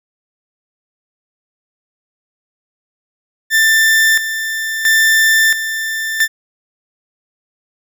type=tone with tremolo; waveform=40% pulse; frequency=1779 Hz; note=A6; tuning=19 cents sharp; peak=-8 dBFS; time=3.5-6.28 s; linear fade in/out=50 ms; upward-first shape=square; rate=0.74 Hz; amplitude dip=65%; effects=none